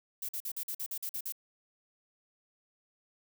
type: noise bursts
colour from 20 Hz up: violet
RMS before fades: -37 dBFS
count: 10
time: 0.22-1.323 s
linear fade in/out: 5 ms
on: 68 ms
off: 47 ms
effects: none